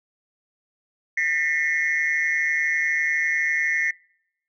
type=tone cluster; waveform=sine; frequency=1805 / 1985 / 2137 Hz; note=A6 / B6 / C7; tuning=+44 / +8 / +36 cents; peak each=-23 dBFS; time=1.17-3.91 s; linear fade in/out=5 ms; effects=noise-tail reverb RT60 0.8 s tail -26 dB re dry + tanh soft clip ceiling -15 dBFS